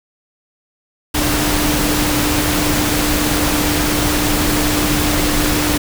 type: tone in noise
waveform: sine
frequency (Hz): 298.6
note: D4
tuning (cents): +29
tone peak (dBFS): -19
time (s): 1.14-5.78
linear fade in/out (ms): 10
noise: pink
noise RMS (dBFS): -17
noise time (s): 1.14-5.78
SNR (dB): -5
effects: none